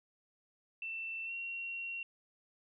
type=tone with pitch glide; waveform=sine; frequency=2677 to 2740 Hz; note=E7 to F7; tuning=+26 to -34 cents; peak=-38 dBFS; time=0.82-2.03 s; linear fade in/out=2 ms; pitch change=+40 cents; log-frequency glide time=1.25-1.32 s; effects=none